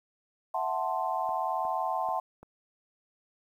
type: chord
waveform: sine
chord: F# half-diminished seventh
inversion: third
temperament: equal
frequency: 659.3 / 740 / 880 / 1046.5 Hz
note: E5 / F#5 / A5 / C6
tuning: 0 / 0 / 0 / 0 cents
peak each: -35 / -32 / -33 / -34 dBFS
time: 0.54-2.2 s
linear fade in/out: 5 ms
type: clicks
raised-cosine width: 1 ms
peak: -34 dBFS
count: 4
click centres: 1.291 / 1.651 / 2.088 / 2.43 s
effects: 10-bit